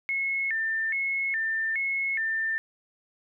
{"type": "tone with vibrato", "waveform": "sine", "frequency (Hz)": 1975.5, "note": "B6", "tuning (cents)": 0, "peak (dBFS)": -25, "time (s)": [0.09, 2.58], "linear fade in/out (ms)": 0, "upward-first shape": "square", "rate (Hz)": 1.2, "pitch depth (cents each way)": 170, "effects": []}